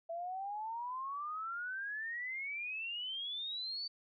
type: exponential sweep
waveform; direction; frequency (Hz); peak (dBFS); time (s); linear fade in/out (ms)
sine; up; 659.3 to 4591; -38; 0.09-3.88; 10
effects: none